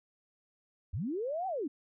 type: linear two-way sweep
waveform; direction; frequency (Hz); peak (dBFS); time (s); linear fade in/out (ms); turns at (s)
sine; up then down; 65.41 to 784 to 248.7; -32; 0.93-1.68; 10; 1.47
effects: none